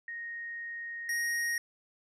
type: tone pair in turn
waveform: sine / square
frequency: 1864.7 / 1872.7 Hz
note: A#6 / A#6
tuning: 0 / +7 cents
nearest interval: unison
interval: 7 cents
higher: second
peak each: -37 / -30 dBFS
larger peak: second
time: 0.08-1.09 / 1.09-1.58 s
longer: first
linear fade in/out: 2 ms
effects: resampled to 32000 Hz